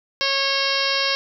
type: harmonic tone with a mistuned harmonic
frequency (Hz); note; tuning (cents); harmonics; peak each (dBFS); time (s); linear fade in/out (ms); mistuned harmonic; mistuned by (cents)
548; C#5; -20; 1 / 2 / 3 / 4 / 5 / 6 / 7 / 8 / 9 / 10; -28 / -28 / -28 / -28 / -28 / -28 / -28 / -28 / -28 / -28; 0.21-1.15; 0; 6; -49
effects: none